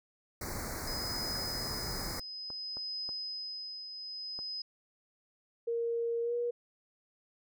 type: band-stop noise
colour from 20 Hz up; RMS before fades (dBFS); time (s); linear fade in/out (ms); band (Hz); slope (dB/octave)
pink; -39; 0.41-2.2; 5; 2200 to 4200; 96
type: tone with tremolo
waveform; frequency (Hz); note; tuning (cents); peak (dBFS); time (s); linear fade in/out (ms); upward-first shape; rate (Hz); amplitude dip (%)
sine; 5040; D#8; +21; -35; 0.87-4.62; 5; triangle; 0.58; 55
type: clicks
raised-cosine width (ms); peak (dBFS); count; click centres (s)
1; -34; 4; 2.503 / 2.77 / 3.091 / 4.39
type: tone with pitch glide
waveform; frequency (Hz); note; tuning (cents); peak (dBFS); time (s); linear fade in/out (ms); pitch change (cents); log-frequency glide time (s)
sine; 466.2 to 478.5; A#4 to A#4; 0 to +45; -30; 5.67-6.51; 10; +45; 6.22-6.34
effects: none